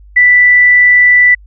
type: tone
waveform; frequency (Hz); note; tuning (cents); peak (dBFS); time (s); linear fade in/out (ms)
sine; 1975.5; B6; 0; -3; 0.16-1.35; 10
effects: added 50 Hz sine -35 dBFS peak until 1.46 s